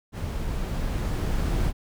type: noise with level ramp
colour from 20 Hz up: brown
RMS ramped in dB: -30 to -24 dBFS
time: 0.12-1.73 s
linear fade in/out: 50 ms
effects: none